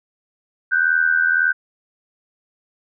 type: tone pair together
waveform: sine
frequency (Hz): 1480 / 1561.8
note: F#6 / G6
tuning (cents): 0 / -7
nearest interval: minor second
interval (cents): 93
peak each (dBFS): -17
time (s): 0.71-1.53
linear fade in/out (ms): 20
effects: none